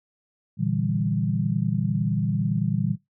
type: chord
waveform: sine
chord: E half-diminished seventh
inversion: second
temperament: equal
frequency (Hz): 116.54 / 146.83 / 164.81 / 196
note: Bb2 / D3 / E3 / G3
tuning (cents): 0 / 0 / 0 / 0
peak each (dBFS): -27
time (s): 0.57-2.97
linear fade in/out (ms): 50
effects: noise-tail reverb RT60 0.2 s tail -22 dB re dry